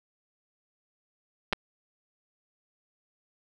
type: clicks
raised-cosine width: 0.3 ms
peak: -10 dBFS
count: 2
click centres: 1.527 / 1.532 s
effects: none